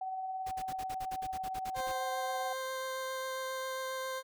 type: tone with tremolo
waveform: sine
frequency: 756 Hz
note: F#5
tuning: 37 cents sharp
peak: -34 dBFS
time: 0.01-2.53 s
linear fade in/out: 5 ms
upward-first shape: sine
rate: 18 Hz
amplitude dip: 30%
type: noise bursts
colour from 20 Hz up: pink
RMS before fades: -46 dBFS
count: 14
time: 0.46-1.92 s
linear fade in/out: 10 ms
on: 56 ms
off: 52 ms
type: tone with vibrato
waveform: 20% pulse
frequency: 523.3 Hz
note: C5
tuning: in tune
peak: -31 dBFS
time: 1.74-4.23 s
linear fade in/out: 50 ms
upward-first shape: triangle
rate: 7.4 Hz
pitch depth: 8 cents each way
effects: none